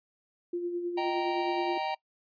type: tone with tremolo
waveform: sine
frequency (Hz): 349.2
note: F4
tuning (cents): 0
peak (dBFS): -28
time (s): 0.53-1.78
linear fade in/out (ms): 5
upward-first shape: sine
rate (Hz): 9.6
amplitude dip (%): 45
type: chord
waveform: square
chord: Eb major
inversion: none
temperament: just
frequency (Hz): 622.3 / 777.8 / 933.4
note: Eb5 / G5 / Bb5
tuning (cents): 0 / -14 / +2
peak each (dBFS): -38 / -33 / -35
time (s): 0.97-1.95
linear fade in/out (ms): 10
effects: noise-tail reverb RT60 0.1 s tail -22 dB re dry + resampled to 11025 Hz